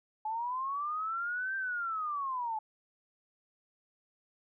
sine linear two-way sweep, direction up then down, 852 to 1577 to 852 Hz, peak -32 dBFS, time 0.25-2.59 s, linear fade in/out 5 ms, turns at 1.56 s, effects none

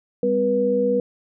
sine tone cluster, 199.3 / 256.3 / 484.4 Hz, G3 / C4 / B4, +29 / -36 / -34 cents, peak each -25 / -26 / -18 dBFS, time 0.23-1 s, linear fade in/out 2 ms, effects none

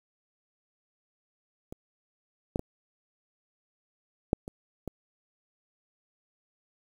clicks, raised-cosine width 2 ms, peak -26 / -14 / -20 / -9 / -25 / -21 dBFS, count 6, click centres 1.725 / 2.559 / 2.594 / 4.331 / 4.479 / 4.877 s, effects 8-bit

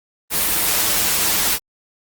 white noise with comb filter, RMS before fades -18 dBFS, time 0.3-1.59 s, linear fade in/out 50 ms, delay 7.7 ms, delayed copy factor -0.5, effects Opus 32 kbps

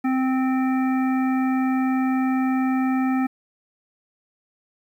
harmonic tone, 260.6 Hz, C4, 7 cents flat, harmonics 1 / 3 / 5 / 7 / 9, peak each -19 / -29 / -33 / -36 / -38 dBFS, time 0.04-3.27 s, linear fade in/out 10 ms, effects 9-bit

